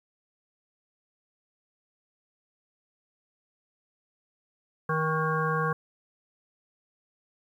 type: harmonic tone with a mistuned harmonic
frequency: 157.9 Hz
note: D#3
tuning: 26 cents sharp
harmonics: 1 / 3 / 5 / 7 / 9 / 10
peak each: -29 / -31 / -38 / -29 / -35 / -34 dBFS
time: 4.89-5.73 s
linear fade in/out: 5 ms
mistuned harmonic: 10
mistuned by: +31 cents
effects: 10-bit